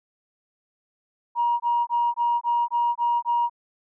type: tone bursts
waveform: sine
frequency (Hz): 950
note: A#5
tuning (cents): +33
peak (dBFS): -18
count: 8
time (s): 1.35-3.497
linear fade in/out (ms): 50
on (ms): 250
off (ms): 21
effects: tanh soft clip ceiling -14 dBFS